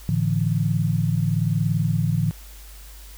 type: chord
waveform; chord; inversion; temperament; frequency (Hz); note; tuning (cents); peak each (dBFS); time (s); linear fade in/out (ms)
sine; A suspended fourth; none; equal with one note detuned; 110 / 146.83 / 167.79; A2 / D3 / E3; 0 / 0 / +31; -23; 0.09-2.31; 0
effects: added 50 Hz sine -40 dBFS peak until 3.17 s + white hiss -47 dBFS RMS until 3.17 s